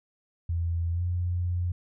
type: tone with pitch glide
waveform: sine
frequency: 84.5 to 88.39 Hz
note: E2 to F2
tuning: +43 to +21 cents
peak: -25 dBFS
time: 0.49-1.72 s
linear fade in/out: 5 ms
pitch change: +78 cents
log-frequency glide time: 0.92-1.02 s
effects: none